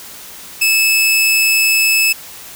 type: tone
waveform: sawtooth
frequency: 2610 Hz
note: E7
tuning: 18 cents flat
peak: -7 dBFS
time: 0.61-2.13 s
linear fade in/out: 10 ms
effects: white hiss -34 dBFS RMS until 2.55 s